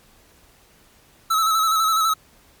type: tone with vibrato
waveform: square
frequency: 1300 Hz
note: E6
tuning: 24 cents flat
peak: -17 dBFS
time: 1.3-2.14 s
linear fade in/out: 10 ms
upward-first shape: square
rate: 12 Hz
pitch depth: 33 cents each way
effects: pink hiss -54 dBFS RMS until 2.6 s + MP3 96 kbps